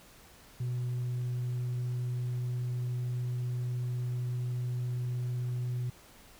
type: tone with tanh clipping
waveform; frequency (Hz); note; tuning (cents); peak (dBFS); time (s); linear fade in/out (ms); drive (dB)
sine; 123.47; B2; 0; -31; 0.6-5.9; 5; 1
effects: pink hiss -56 dBFS RMS until 6.39 s